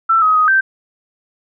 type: tone with pitch steps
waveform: sine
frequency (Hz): 1335 / 1265 / 1252 / 1560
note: E6 / D#6 / D#6 / G6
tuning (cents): +22 / +28 / +10 / -9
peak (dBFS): -9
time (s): 0.09-0.61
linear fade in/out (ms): 10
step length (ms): 130
effects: none